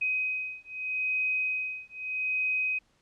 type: beating tone pair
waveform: sine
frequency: 2518 / 2518.8 Hz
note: D#7 / D#7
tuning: +20 / +21 cents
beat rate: 0.8 Hz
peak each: -31 dBFS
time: 0.01-2.79 s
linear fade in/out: 10 ms
effects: pink hiss -68 dBFS RMS until 3.01 s + low-pass 7000 Hz 12 dB/octave